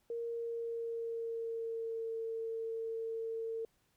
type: tone with pitch glide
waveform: sine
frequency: 466.2 to 452.1 Hz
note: A#4 to A4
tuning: 0 to +47 cents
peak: -36 dBFS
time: 0.1-3.65 s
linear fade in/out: 2 ms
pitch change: -53 cents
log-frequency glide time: 0.25-2.16 s
effects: pink hiss -75 dBFS RMS until 3.96 s